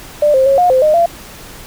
sine tone with pitch steps, 593 / 527 / 547 / 716 / 518 / 613 / 682 Hz, D5 / C5 / C#5 / F5 / C5 / D#5 / F5, +17 / +12 / -23 / +43 / -17 / -26 / -41 cents, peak -7 dBFS, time 0.22-1.06 s, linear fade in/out 5 ms, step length 120 ms, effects pink hiss -34 dBFS RMS until 1.66 s

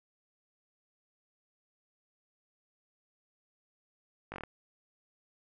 slowing click train, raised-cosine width 0.5 ms, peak -25 dBFS, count 6, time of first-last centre 4.32-4.436 s, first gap 19 ms, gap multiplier 1.1, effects none

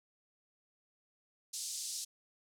pink band-pass noise, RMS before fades -41 dBFS, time 1.53-2.05 s, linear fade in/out 10 ms, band 4800 to 9500 Hz, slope 24 dB/octave, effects none

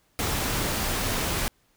pink noise, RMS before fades -27 dBFS, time 0.19-1.48 s, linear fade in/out 0 ms, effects pink hiss -66 dBFS RMS until 1.76 s

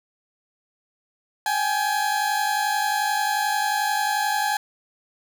30% pulse tone pair together, 790.7 / 842 Hz, G5 / G#5, +15 / +24 cents, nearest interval minor second, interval 109 cents, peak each -23 / -20 dBFS, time 1.46-4.57 s, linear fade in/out 2 ms, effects none

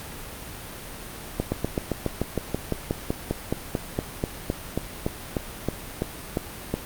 slowing click train, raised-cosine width 2 ms, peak -10 dBFS, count 25, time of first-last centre 1.4-6.74 s, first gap 120 ms, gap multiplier 1.05, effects pink hiss -38 dBFS RMS until 6.85 s + Opus 48 kbps

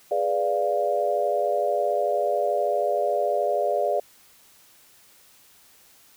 sine chord, G# diminished seventh, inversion none, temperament equal, 415.3 / 493.9 / 587.3 / 698.5 Hz, G#4 / B4 / D5 / F5, 0 / 0 / 0 / 0 cents, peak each -28 / -29 / -24 / -26 dBFS, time 0.11-4 s, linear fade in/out 5 ms, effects white hiss -55 dBFS RMS until 6.16 s

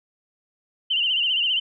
sine tone with vibrato, 2929 Hz, F#7, 18 cents flat, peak -19 dBFS, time 0.9-1.6 s, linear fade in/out 10 ms, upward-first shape sine, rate 15 Hz, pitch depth 100 cents each way, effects none

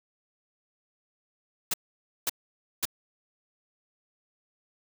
white noise bursts, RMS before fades -27 dBFS, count 3, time 1.71-2.854 s, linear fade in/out 5 ms, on 28 ms, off 530 ms, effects none

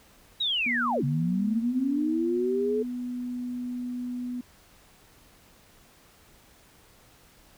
sine linear two-way sweep, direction down then up, 3905 to 135.6 to 435 Hz, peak -24 dBFS, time 0.4-2.83 s, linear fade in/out 10 ms, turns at 1.04 s
sine tone with pitch glide, 239.9 to 246.8 Hz, A#3 to B3, +50 to -1 cents, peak -30 dBFS, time 0.66-4.41 s, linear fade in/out 5 ms, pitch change +49 cents, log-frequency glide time 1.54-2.04 s
effects pink hiss -57 dBFS RMS until 7.57 s

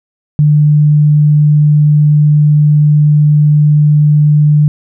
sine tone, 149.3 Hz, D3, 29 cents sharp, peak -4 dBFS, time 0.39-4.68 s, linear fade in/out 0 ms, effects none

